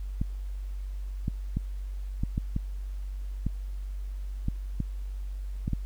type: clicks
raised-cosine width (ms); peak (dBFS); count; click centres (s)
5; -16; 11; 0.215 / 1.281 / 1.57 / 2.235 / 2.379 / 2.564 / 3.466 / 4.484 / 4.803 / 5.679 / 5.733
effects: added 48 Hz sine -32 dBFS peak until 5.85 s + pink hiss -60 dBFS RMS until 5.85 s